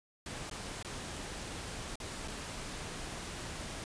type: noise with dropouts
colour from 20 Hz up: pink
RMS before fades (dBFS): -42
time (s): 0.26-3.84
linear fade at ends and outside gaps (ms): 1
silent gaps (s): 0.498-0.512 / 0.827-0.847 / 1.956-2.001 / 2.277-2.281
effects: resampled to 22050 Hz